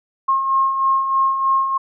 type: beating tone pair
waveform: sine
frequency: 1072 / 1075.2 Hz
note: C6 / C6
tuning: +42 / +47 cents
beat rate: 3.2 Hz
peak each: -24 / -15 dBFS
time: 0.28-1.78 s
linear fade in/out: 10 ms
effects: none